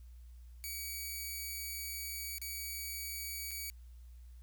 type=tone with dropouts; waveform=5% pulse; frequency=2273 Hz; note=C#7; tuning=43 cents sharp; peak=-30 dBFS; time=0.64-3.7 s; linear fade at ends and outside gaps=0 ms; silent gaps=2.383-2.416 / 3.509-3.515 s; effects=added 60 Hz sine -50 dBFS peak until 4.42 s + white hiss -73 dBFS RMS until 4.42 s